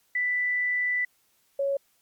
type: tone pair in turn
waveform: sine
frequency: 1982 / 554.9 Hz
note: B6 / C#5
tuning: +6 / +2 cents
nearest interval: octave + minor seventh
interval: 2204 cents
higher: first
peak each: -23 dBFS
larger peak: neither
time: 0.15-1.05 / 1.59-1.77 s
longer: first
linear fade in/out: 5 ms
effects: white hiss -67 dBFS RMS until 2.01 s + MP3 96 kbps